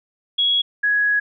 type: tone pair in turn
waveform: sine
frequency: 3332 / 1669.9 Hz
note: G#7 / G#6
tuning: +5 / +9 cents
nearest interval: octave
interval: 1196 cents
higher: first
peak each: -15 dBFS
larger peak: neither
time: 0.38-0.62 / 0.83-1.2 s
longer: second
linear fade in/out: 10 ms
effects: none